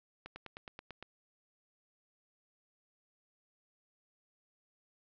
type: slowing click train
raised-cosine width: 0.3 ms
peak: -29 dBFS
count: 8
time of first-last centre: 0.26-1.026 s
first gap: 100 ms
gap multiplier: 1.03
effects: low-pass 5000 Hz 12 dB/octave